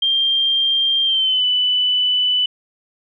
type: tone with pitch glide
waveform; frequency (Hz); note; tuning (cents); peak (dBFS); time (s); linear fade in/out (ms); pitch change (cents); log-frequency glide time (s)
sine; 3184 to 2988; G7 to F#7; +26 to +16; -14; 0.02-2.46; 5; -110; 1.04-1.45
effects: none